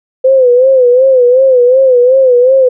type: tone with vibrato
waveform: sine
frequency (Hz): 510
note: C5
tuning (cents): -44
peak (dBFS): -3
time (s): 0.24-2.69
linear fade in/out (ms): 10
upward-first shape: sine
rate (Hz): 2.7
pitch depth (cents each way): 88
effects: none